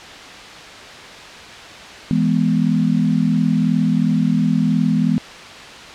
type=chord; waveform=sine; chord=E major; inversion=none; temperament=equal; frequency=164.81 / 207.7 / 246.9 Hz; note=E3 / G#3 / B3; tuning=0 / 0 / 0 cents; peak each=-18 dBFS; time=2.11-5.18 s; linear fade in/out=0 ms; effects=white hiss -35 dBFS RMS until 5.94 s + low-pass 4000 Hz 12 dB/octave